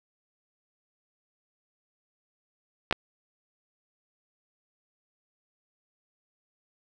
clicks, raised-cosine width 0.3 ms, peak -8 dBFS, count 2, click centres 2.911 / 2.926 s, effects none

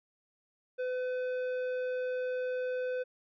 triangle tone with tanh clipping, 505 Hz, B4, 39 cents sharp, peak -33 dBFS, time 0.78-3.04 s, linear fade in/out 20 ms, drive 14 dB, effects none

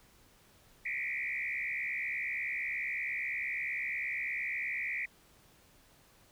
sine tone with frequency modulation, 2163 Hz, C#7, 43 cents flat, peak -33 dBFS, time 0.85-5.06 s, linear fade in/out 10 ms, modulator 68.4 Hz, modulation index 3.7, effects pink hiss -63 dBFS RMS until 6.31 s

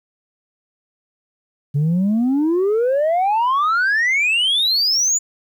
sine exponential sweep, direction up, 138.5 to 7110 Hz, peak -12 dBFS, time 1.74-5.19 s, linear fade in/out 20 ms, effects tanh soft clip ceiling -13 dBFS + 9-bit

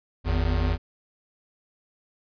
square tone pair together, 51.07 / 82.7 Hz, G#1 / E2, -28 / +6 cents, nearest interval minor sixth, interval 834 cents, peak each -25 dBFS, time 0.24-0.78 s, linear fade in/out 50 ms, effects resampled to 11025 Hz

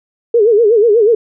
sine tone with vibrato, 440 Hz, A4, in tune, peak -6 dBFS, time 0.34-1.15 s, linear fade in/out 5 ms, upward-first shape sine, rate 8.2 Hz, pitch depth 150 cents each way, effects none

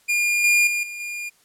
45% pulse tone with level steps, 2417 Hz, D7, 49 cents sharp, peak -18 / -14 / -21 / -31 / -28 dBFS, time 0.08-1.3 s, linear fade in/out 20 ms, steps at 0.44 / 0.67 / 0.83 / 1 s, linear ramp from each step 2 ms, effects white hiss -59 dBFS RMS until 1.44 s + low-pass 12000 Hz 12 dB/octave

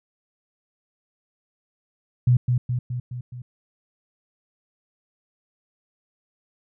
sine tone with echo, 123.5 Hz, B2, in tune, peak -13 dBFS, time 2.27-2.37 s, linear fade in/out 5 ms, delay 210 ms, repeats 5, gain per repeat -4 dB, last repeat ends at 3.42 s, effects none

